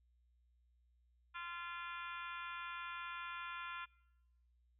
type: harmonic tone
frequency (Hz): 345.3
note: F4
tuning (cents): -20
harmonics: 3 / 4 / 5 / 6 / 7 / 8 / 9 / 10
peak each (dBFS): -49 / -47 / -53 / -58 / -52 / -57 / -62 / -58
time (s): 1.34-3.86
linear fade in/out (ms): 20
effects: noise-tail reverb RT60 1.0 s tail -25 dB re dry + added 60 Hz sine -70 dBFS peak until 4.79 s